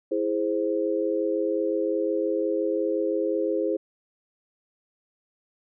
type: chord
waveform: sine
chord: E augmented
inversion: none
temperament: equal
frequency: 329.6 / 415.3 / 523.3 Hz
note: E4 / G#4 / B#4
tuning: 0 / 0 / 0 cents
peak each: -27 dBFS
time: 0.11-3.77 s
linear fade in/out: 10 ms
effects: none